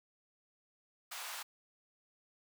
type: high-pass noise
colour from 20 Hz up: pink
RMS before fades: -44 dBFS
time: 1.11-1.43 s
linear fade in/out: 10 ms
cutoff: 790 Hz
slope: 24 dB/octave
effects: none